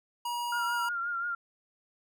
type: tone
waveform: square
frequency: 957 Hz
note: A#5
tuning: 45 cents sharp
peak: -32 dBFS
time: 0.25-0.89 s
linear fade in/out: 5 ms
type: tone with vibrato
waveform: sine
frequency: 1396.9 Hz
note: F6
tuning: in tune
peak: -30 dBFS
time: 0.52-1.35 s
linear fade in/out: 5 ms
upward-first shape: triangle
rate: 5.7 Hz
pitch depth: 49 cents each way
effects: none